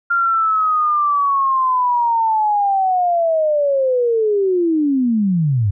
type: linear sweep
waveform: sine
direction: down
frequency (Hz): 1396.9 to 93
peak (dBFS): -13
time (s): 0.1-5.71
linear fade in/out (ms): 10
effects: none